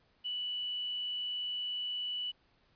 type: tone with quantisation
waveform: sine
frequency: 2961 Hz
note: F#7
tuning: 1 cent sharp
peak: -34 dBFS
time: 0.24-2.32 s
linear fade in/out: 20 ms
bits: 10
effects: pink hiss -70 dBFS RMS until 2.75 s + resampled to 11025 Hz